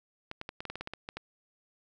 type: clicks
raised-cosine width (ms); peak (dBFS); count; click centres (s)
0.3; -22; 12; 0.314 / 0.414 / 0.491 / 0.605 / 0.653 / 0.7 / 0.756 / 0.81 / 0.874 / 0.936 / 1.089 / 1.17
effects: none